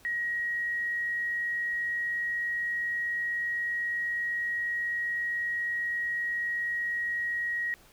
sine tone, 1896 Hz, A#6, 29 cents sharp, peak -28 dBFS, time 0.05-7.74 s, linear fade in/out 0 ms, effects pink hiss -58 dBFS RMS until 7.92 s

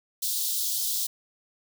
white high-pass noise, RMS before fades -28 dBFS, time 0.22-1.07 s, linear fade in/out 10 ms, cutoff 3400 Hz, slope 48 dB/octave, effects none

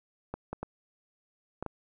clicks, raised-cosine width 1 ms, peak -21 dBFS, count 5, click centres 0.34 / 0.53 / 0.63 / 1.626 / 1.663 s, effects none

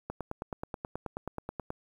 click train, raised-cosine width 1 ms, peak -21 dBFS, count 16, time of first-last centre 0.1-1.704 s, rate 9.35 Hz, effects 9-bit

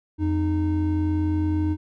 triangle tone pair together, 86.4 / 307.9 Hz, F2 / D#4, -18 / -18 cents, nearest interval octave + minor seventh, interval 2200 cents, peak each -21 dBFS, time 0.18-1.77 s, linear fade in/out 50 ms, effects none

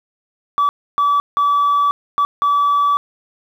sine tone bursts at uneven times, 1150 Hz, D6, 37 cents flat, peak -10 dBFS, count 5, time 0.58-0.69 / 0.98-1.2 / 1.37-1.91 / 2.18-2.25 / 2.42-2.97 s, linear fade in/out 0 ms, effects tanh soft clip ceiling -10 dBFS + 8-bit

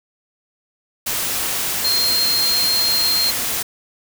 sine tone in noise, 4198 Hz, C8, 5 cents sharp, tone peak -16 dBFS, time 1.84-3.31 s, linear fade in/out 10 ms, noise white, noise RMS -22 dBFS, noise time 1.06-3.63 s, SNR +3 dB, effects none

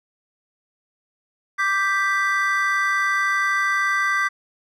triangle chord, G major, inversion second, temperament equal, 1174.7 / 1568 / 1975.5 Hz, D6 / G6 / B6, 0 / 0 / 0 cents, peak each -21 dBFS, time 1.58-4.29 s, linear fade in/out 20 ms, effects none

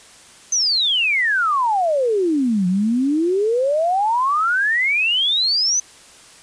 sine exponential two-way sweep, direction down then up, 6290 to 176.1 to 6210 Hz, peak -15 dBFS, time 0.52-5.8 s, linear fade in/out 5 ms, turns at 2.67 s, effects white hiss -45 dBFS RMS until 6.42 s + resampled to 22050 Hz

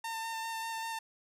sawtooth tone with vibrato, 903 Hz, A5, 45 cents sharp, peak -32 dBFS, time 0.04-0.99 s, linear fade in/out 5 ms, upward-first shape square, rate 5.1 Hz, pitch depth 12 cents each way, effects resampled to 32000 Hz

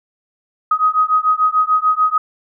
sine beating tone pair, 1254 / 1260.8 Hz, D#6 / D#6, +13 / +23 cents, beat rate 6.8 Hz, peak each -15 dBFS, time 0.71-2.18 s, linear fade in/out 5 ms, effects none

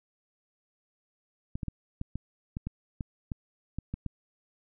clicks, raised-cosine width 5 ms, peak -21 dBFS, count 12, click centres 1.555 / 1.632 / 1.683 / 2.014 / 2.156 / 2.569 / 2.67 / 3.008 / 3.318 / 3.786 / 3.94 / 4.063 s, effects none

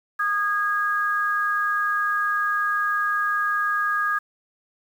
sine tone pair together, 1229.8 / 1645 Hz, D#6 / G#6, -21 / -17 cents, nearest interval perfect fourth, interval 504 cents, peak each -23 dBFS, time 0.19-4.19 s, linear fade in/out 10 ms, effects 8-bit

